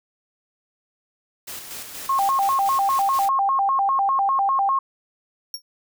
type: noise with tremolo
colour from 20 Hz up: white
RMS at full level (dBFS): -34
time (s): 1.47-3.29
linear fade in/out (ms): 10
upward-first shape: square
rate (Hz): 4.2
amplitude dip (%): 40
type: tone with vibrato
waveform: sine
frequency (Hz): 924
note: A#5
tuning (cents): -16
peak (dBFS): -17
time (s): 2.09-4.79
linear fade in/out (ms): 5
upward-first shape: square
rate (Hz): 5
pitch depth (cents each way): 270
type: tone with exponential decay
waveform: 40% pulse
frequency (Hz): 5550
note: F8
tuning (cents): -12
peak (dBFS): -23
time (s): 5.54-5.62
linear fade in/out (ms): 2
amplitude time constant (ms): 17
effects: none